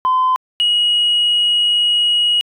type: tone pair in turn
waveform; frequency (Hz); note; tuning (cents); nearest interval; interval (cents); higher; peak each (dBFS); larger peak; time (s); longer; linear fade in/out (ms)
sine; 1025 / 2899; C6 / F#7; -36 / -36; octave + tritone; 1800; second; -10; neither; 0.05-0.36 / 0.6-2.41; second; 0
effects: tanh soft clip ceiling -9 dBFS